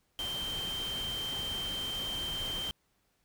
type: tone in noise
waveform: sine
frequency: 3136 Hz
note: G7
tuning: in tune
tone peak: -34 dBFS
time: 0.19-2.71 s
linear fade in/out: 0 ms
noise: pink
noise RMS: -42 dBFS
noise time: 0.19-2.71 s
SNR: +5 dB
effects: pink hiss -74 dBFS RMS until 3.24 s